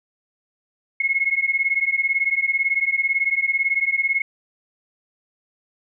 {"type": "beating tone pair", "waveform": "sine", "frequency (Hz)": [2164, 2182], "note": ["C#7", "C#7"], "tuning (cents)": [-42, -28], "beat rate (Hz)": 18, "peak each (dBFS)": -21, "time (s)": [1, 4.22], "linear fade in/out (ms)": 5, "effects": []}